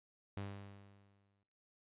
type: tone with exponential decay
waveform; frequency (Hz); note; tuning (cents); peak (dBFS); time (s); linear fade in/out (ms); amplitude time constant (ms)
sawtooth; 99.7; G2; +30; -36; 0.37-1.43; 0; 230
effects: noise-tail reverb RT60 0.8 s tail -21 dB re dry + resampled to 8000 Hz